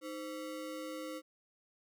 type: ring-modulated tone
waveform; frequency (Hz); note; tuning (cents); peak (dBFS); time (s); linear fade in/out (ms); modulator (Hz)
square; 415.3; G#4; 0; -38; 0.01-1.22; 50; 104
effects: none